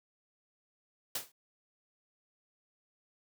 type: noise with exponential decay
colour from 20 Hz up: white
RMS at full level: -31 dBFS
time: 1.15-1.32 s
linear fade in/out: 5 ms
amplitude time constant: 36 ms
effects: high-pass 80 Hz 12 dB/octave